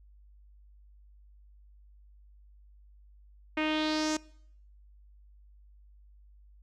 sawtooth tone with low-pass filter sweep, 309.4 Hz, D#4, 10 cents flat, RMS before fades -30 dBFS, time 3.57-4.17 s, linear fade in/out 5 ms, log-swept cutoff 2400 to 6900 Hz, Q 3.3, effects noise-tail reverb RT60 0.7 s tail -23 dB re dry + added 50 Hz sine -54 dBFS peak until 6.62 s

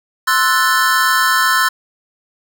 square chord, F# half-diminished seventh, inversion second, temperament equal, 1046.5 / 1318.5 / 1480 / 1760 Hz, C6 / E6 / F#6 / A6, 0 / 0 / 0 / 0 cents, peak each -18 dBFS, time 0.27-1.69 s, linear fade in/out 10 ms, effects none

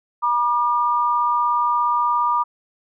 sine tone pair together, 963 / 1200 Hz, B5 / D6, -44 / +37 cents, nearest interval major third, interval 381 cents, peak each -19 dBFS, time 0.22-2.44 s, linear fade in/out 20 ms, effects none

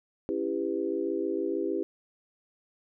sine chord, C# half-diminished seventh, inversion none, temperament just, 277.2 / 332.6 / 399.1 / 498.9 Hz, C#4 / E4 / G4 / B4, 0 / +16 / +31 / +17 cents, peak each -36 / -31 / -31 / -36 dBFS, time 0.29-1.83 s, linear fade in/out 0 ms, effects none

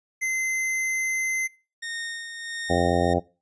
square tone, 2065 Hz, C7, 23 cents flat, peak -24 dBFS, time 0.21-1.48 s, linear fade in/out 20 ms
sawtooth tone with tremolo, 1844 Hz, A#6, 19 cents flat, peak -26 dBFS, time 1.82-3.14 s, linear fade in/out 10 ms, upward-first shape sine, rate 1.5 Hz, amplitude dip 50%
harmonic tone, 87.31 Hz, F2, in tune, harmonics 1 / 2 / 3 / 4 / 5 / 6 / 7 / 8 / 9, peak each -28 / -28 / -28 / -28 / -28 / -28 / -28 / -28 / -28 dBFS, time 2.69-3.2 s, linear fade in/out 20 ms
effects noise-tail reverb RT60 0.3 s tail -20 dB re dry + resampled to 22050 Hz

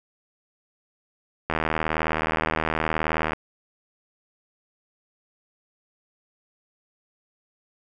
click train, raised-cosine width 0.5 ms, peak -8 dBFS, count 146, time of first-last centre 1.5-3.333 s, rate 79.1 Hz, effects none

